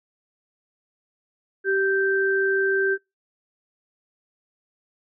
sine tone pair together, 388.6 / 1563.4 Hz, G4 / G6, -15 / -5 cents, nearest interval 2 octaves, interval 2410 cents, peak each -21 / -22 dBFS, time 1.64-2.98 s, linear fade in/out 50 ms, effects noise-tail reverb RT60 0.2 s tail -23 dB re dry

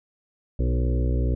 harmonic tone with a mistuned harmonic, 61.5 Hz, B1, 7 cents flat, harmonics 1 / 2 / 4 / 5 / 6 / 7 / 8 / 9, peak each -21 / -27 / -33 / -35 / -37 / -38 / -39 / -40 dBFS, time 0.59-1.35 s, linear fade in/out 5 ms, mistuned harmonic 7, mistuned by +16 cents, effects none

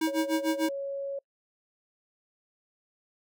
square tone with tremolo, 319 Hz, D#4, 43 cents sharp, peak -24 dBFS, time 0.01-0.69 s, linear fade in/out 5 ms, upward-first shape sine, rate 6.7 Hz, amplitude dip 95%
sine tone, 554.4 Hz, C#5, in tune, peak -31 dBFS, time 0.07-1.19 s, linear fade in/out 5 ms
effects noise-tail reverb RT60 0.1 s tail -26 dB re dry

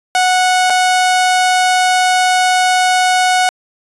sawtooth tone with dropouts, 736 Hz, F#5, 9 cents flat, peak -6 dBFS, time 0.15-3.49 s, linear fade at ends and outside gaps 1 ms, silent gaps 0.699-0.703 s, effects resampled to 24000 Hz

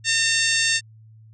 harmonic tone with a mistuned harmonic, 906 Hz, A#5, 50 cents flat, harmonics 2 / 3 / 4 / 5 / 6 / 7 / 8 / 9, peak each -23 / -25 / -26 / -27 / -28 / -28 / -29 / -30 dBFS, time 0.04-0.81 s, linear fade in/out 50 ms, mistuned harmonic 8, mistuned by +21 cents, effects added 110 Hz sine -45 dBFS peak until 1.33 s

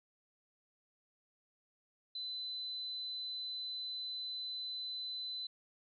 sine tone, 4020 Hz, B7, 30 cents sharp, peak -39 dBFS, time 2.15-5.47 s, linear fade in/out 5 ms, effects none

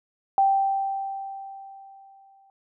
sine tone with exponential decay, 782 Hz, G5, 4 cents flat, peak -15 dBFS, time 0.38-2.5 s, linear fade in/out 1 ms, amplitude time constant 460 ms, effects none

